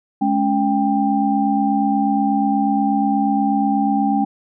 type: tone cluster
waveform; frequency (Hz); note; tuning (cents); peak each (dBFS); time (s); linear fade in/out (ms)
sine; 211.4 / 279.7 / 791; G#3 / C#4 / G5; +31 / +16 / +15; -19; 0.21-4.25; 10
effects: none